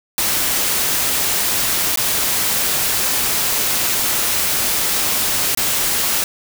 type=noise with dropouts; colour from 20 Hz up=white; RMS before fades=-18 dBFS; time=0.18-6.24 s; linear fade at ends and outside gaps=1 ms; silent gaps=1.959-1.973 / 5.549-5.573 s; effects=none